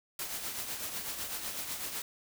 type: noise with tremolo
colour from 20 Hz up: white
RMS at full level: -36 dBFS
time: 0.19-2.02 s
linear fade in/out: 2 ms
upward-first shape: triangle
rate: 8 Hz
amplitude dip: 55%
effects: none